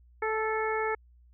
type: harmonic tone with a mistuned harmonic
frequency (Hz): 437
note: A4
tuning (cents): -12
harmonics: 1 / 2 / 3 / 4 / 5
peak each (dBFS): -30 / -33 / -35 / -36 / -37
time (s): 0.22-0.95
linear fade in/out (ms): 5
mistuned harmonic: 3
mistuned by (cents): +16
effects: added 60 Hz sine -55 dBFS peak until 1.33 s